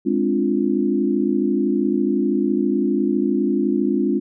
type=chord; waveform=sine; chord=D half-diminished seventh; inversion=second; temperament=equal; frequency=207.7 / 261.6 / 293.7 / 349.2 Hz; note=Ab3 / C4 / D4 / F4; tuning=0 / 0 / 0 / 0 cents; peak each=-22 dBFS; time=0.05-4.2 s; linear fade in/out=20 ms; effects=none